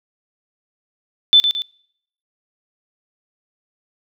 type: tone with echo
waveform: sine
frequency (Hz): 3520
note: A7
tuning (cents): 0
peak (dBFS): -6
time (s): 1.33-1.4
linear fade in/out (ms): 0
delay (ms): 110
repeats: 2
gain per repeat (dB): -7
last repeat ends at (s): 1.62
effects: noise-tail reverb RT60 0.7 s tail -26 dB re dry